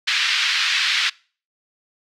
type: band-pass noise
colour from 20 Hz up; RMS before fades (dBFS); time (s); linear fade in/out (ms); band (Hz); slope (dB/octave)
white; -20; 0.07-1.1; 10; 1500 to 4200; 24
effects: noise-tail reverb RT60 0.4 s tail -24 dB re dry